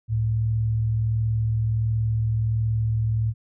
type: tone pair together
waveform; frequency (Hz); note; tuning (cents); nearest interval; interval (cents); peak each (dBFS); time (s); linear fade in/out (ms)
sine; 69.3 / 110.71; C#2 / A2; 0 / +11; minor sixth; 811; -32 / -20; 0.08-3.34; 50
effects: none